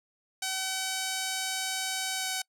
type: tone with pitch glide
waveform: 5% pulse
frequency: 760 to 755.2 Hz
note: F#5 to F#5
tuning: +46 to +35 cents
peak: -18 dBFS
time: 0.42-2.42 s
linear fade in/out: 5 ms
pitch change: -11 cents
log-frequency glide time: 2.16-2.27 s
effects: noise-tail reverb RT60 0.1 s tail -26 dB re dry